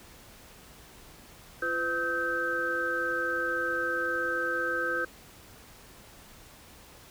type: tone cluster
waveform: sine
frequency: 342.6 / 507 / 1283 / 1557 Hz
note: F4 / B4 / E6 / G6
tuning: -33 / +45 / -47 / -12 cents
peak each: -37 / -34 / -35 / -29 dBFS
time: 1.62-5.05 s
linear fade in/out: 5 ms
effects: pink hiss -52 dBFS RMS until 7.1 s